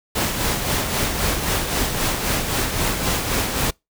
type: noise with tremolo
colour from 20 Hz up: pink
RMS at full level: -20 dBFS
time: 0.15-3.71 s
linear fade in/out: 10 ms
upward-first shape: sine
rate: 3.8 Hz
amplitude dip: 45%
effects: noise-tail reverb RT60 0.2 s tail -26 dB re dry